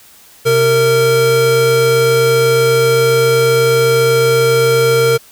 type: tone pair together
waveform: square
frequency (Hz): 130.81 / 460.3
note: C3 / A#4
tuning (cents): 0 / -22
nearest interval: octave + minor seventh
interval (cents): 2178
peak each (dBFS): -18 / -10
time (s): 0.45-5.18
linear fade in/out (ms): 20
effects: white hiss -43 dBFS RMS until 5.31 s